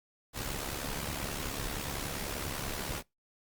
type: noise with amplitude modulation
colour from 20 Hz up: pink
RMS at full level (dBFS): -34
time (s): 0.33-3.03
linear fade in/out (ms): 50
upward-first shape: sine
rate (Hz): 70.3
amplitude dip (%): 65
effects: noise-tail reverb RT60 0.2 s tail -25 dB re dry + Opus 48 kbps